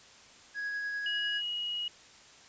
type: tone with tremolo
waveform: triangle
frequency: 1661.2 Hz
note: G#6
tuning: in tune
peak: -30 dBFS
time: 0.54-1.42 s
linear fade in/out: 50 ms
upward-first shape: triangle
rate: 10 Hz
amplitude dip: 25%
type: tone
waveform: sine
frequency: 2900 Hz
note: F#7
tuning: 35 cents flat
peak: -32 dBFS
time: 1.06-1.88 s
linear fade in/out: 2 ms
effects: white hiss -55 dBFS RMS until 2.48 s + resampled to 16000 Hz